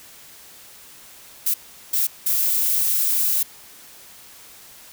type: noise bursts at uneven times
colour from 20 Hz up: violet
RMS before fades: -20 dBFS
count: 3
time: 1.46-1.54 / 1.93-2.07 / 2.26-3.43 s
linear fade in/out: 5 ms
effects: white hiss -45 dBFS RMS until 4.92 s